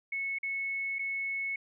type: tone with dropouts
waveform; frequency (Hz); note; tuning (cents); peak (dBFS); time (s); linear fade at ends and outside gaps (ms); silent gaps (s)
sine; 2200; C#7; -14; -31; 0.12-1.56; 5; 0.386-0.43 / 0.986-0.991
effects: none